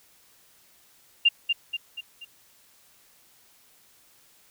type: tone with echo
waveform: sine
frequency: 2794 Hz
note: F7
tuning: in tune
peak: -14 dBFS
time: 1.25-1.29 s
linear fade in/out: 10 ms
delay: 240 ms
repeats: 4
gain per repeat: -6 dB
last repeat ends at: 2.25 s
effects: white hiss -59 dBFS RMS until 4.5 s